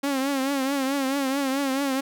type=tone with vibrato; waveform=sawtooth; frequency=272.5 Hz; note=C#4; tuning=29 cents flat; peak=-19 dBFS; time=0.03-2.01 s; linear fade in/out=10 ms; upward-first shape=triangle; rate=4.6 Hz; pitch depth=88 cents each way; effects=none